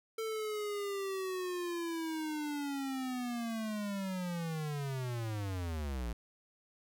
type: linear sweep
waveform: square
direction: down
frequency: 447.8 to 54.6 Hz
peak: -36 dBFS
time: 0.18-6.13 s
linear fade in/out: 5 ms
effects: none